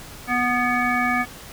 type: harmonic tone with a mistuned harmonic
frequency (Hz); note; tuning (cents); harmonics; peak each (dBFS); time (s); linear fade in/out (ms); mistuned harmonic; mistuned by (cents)
245.5; B3; -10; 1 / 3 / 5 / 7 / 9; -25 / -25 / -25 / -25 / -25; 0.27-1.26; 50; 9; +27
effects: pink hiss -40 dBFS RMS until 1.52 s